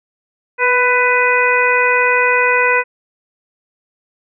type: harmonic tone with a mistuned harmonic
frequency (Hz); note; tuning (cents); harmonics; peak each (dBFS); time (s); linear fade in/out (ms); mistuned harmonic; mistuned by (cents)
497.9; B4; +14; 1 / 2 / 3 / 4 / 5; -17 / -17 / -17 / -17 / -17; 0.58-2.84; 50; 1; -22
effects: none